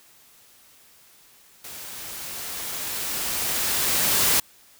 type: noise with level ramp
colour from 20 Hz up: white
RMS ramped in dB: -39 to -19 dBFS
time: 1.64-4.4 s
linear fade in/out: 5 ms
effects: white hiss -54 dBFS RMS until 4.79 s